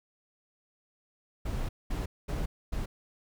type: noise bursts at uneven times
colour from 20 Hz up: brown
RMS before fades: -32 dBFS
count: 4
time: 1.45-1.69 / 1.9-2.06 / 2.28-2.46 / 2.72-2.86 s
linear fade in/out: 10 ms
effects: none